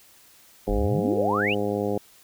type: harmonic tone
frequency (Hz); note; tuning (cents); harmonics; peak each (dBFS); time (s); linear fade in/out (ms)
102.7; G#2; -19; 1 / 2 / 3 / 4 / 5 / 6 / 7 / 8; -34 / -30 / -31 / -28 / -29 / -38 / -35 / -39; 0.67-1.98; 5
type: exponential sweep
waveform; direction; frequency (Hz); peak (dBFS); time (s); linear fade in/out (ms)
sine; up; 34.85 to 3104; -23; 0.68-1.55; 20
effects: white hiss -54 dBFS RMS until 2.23 s